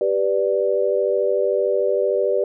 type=chord; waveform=sine; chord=G major; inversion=none; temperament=equal; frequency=392 / 493.9 / 587.3 Hz; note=G4 / B4 / D5; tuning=0 / 0 / 0 cents; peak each=-21 dBFS; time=0.01-2.44 s; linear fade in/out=2 ms; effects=none